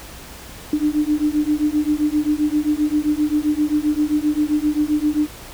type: beating tone pair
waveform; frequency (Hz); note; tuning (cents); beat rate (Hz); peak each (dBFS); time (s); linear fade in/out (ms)
sine; 296.5 / 304.1; D4 / D#4; +17 / -40; 7.6; -19; 0.73-5.27; 2
effects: added 60 Hz sine -43 dBFS peak until 5.53 s + pink hiss -38 dBFS RMS until 5.53 s